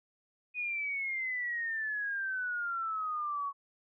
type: exponential sweep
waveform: sine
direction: down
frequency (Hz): 2489 to 1108.7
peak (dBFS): -32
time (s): 0.54-3.53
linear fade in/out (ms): 50
effects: none